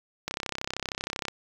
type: click train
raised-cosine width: 0.2 ms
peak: -13 dBFS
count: 34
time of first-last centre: 0.28-1.283 s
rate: 32.9 Hz
effects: 7-bit